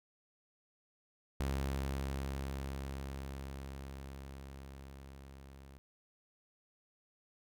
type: tone with level ramp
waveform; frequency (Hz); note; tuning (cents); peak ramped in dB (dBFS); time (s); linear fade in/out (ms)
sawtooth; 67.9; C#2; -35; -29 to -49; 1.4-5.78; 0
effects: none